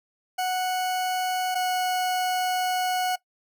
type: tone pair in turn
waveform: 40% pulse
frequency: 738 / 734.6 Hz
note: F#5 / F#5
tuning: -5 / -13 cents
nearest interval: unison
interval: 8 cents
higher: first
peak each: -23 / -22 dBFS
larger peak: second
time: 0.38-1.55 / 1.55-3.16 s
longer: second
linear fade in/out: 10 ms
effects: noise-tail reverb RT60 0.1 s tail -19 dB re dry